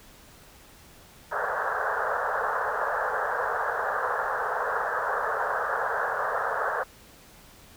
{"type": "band-pass noise", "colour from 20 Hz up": "white", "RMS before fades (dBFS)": -28, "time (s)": [1.31, 6.84], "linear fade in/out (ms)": 20, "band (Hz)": [430, 1700], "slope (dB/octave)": 96, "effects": ["pink hiss -52 dBFS RMS until 7.76 s"]}